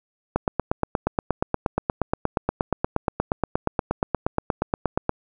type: click train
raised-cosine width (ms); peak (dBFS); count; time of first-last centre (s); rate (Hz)
1; -6; 41; 0.36-5.094; 8.45
effects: none